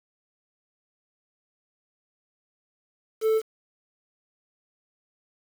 triangle tone with quantisation, 440.4 Hz, A4, 2 cents sharp, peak -17 dBFS, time 3.21-3.42 s, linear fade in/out 50 ms, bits 7, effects none

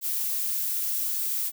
violet noise with high-pass filter sweep, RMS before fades -28 dBFS, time 0.01-1.52 s, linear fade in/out 50 ms, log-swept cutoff 370 to 1000 Hz, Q 1.1, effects none

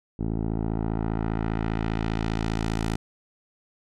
10% pulse tone with low-pass filter sweep, 55 Hz, A1, in tune, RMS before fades -27 dBFS, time 0.19-2.96 s, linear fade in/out 5 ms, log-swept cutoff 410 to 10000 Hz, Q 0.79, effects none

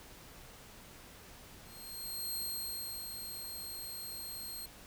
10% pulse tone with ADSR envelope, 4212 Hz, C8, 11 cents sharp, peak -29 dBFS, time 1.64-4.66 s, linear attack 710 ms, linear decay 710 ms, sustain -6 dB, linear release 6 ms, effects pink hiss -54 dBFS RMS until 4.86 s

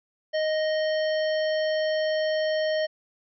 harmonic tone with a mistuned harmonic, 622.3 Hz, D#5, in tune, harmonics 1 / 3 / 5 / 7 / 9, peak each -23 / -33 / -37 / -40 / -42 dBFS, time 0.33-2.87 s, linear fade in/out 20 ms, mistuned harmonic 9, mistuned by -40 cents, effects none

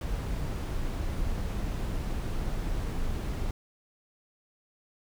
brown noise, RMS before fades -31 dBFS, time 0.01-3.51 s, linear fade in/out 2 ms, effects none

